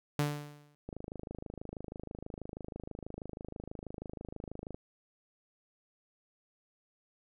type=tone with exponential decay; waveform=sawtooth; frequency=146.83 Hz; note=D3; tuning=in tune; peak=-22 dBFS; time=0.19-0.75 s; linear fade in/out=0 ms; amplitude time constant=120 ms
type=click train; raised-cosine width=2 ms; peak=-28 dBFS; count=102; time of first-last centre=0.89-4.745 s; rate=26.2 Hz
effects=none